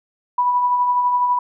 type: tone with tremolo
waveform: sine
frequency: 984 Hz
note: B5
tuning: 7 cents flat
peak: -13 dBFS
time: 0.38-1.39 s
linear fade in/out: 5 ms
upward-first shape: sine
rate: 12 Hz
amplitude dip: 35%
effects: none